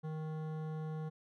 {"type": "tone with hard clipping", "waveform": "sine", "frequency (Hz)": 156.4, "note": "D#3", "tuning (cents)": 9, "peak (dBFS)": -40, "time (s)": [0.03, 1.1], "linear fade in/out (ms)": 20, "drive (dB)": 14, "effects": []}